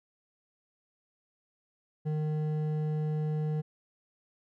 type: tone with hard clipping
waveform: sine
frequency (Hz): 153.3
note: D#3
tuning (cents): -25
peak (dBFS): -30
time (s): 2.05-3.62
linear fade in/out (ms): 20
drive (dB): 8
effects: none